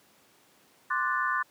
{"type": "chord", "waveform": "sine", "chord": "D dominant seventh", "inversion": "third", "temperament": "equal", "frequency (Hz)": [1046.5, 1174.7, 1480, 1760], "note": ["C6", "D6", "F#6", "A6"], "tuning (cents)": [0, 0, 0, 0], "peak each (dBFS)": -31, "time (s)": [0.9, 1.43], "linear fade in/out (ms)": 10, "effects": ["pink hiss -61 dBFS RMS until 1.5 s", "high-pass 200 Hz 12 dB/octave"]}